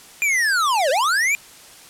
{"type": "linear two-way sweep", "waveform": "square", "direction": "down then up", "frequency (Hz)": [2429, 497.1, 2429], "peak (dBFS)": -17, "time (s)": [0.22, 1.35], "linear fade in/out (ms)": 0, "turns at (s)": 0.9, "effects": ["white hiss -44 dBFS RMS until 1.89 s", "low-pass 11000 Hz 12 dB/octave"]}